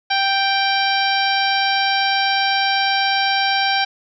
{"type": "harmonic tone with a mistuned harmonic", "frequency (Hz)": 784, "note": "G5", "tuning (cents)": 0, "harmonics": [1, 2, 3, 4, 5, 6, 7], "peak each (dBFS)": [-19, -22, -24, -25, -26, -27, -27], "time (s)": [0.1, 3.85], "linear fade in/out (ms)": 10, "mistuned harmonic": 7, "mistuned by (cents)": 18, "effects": []}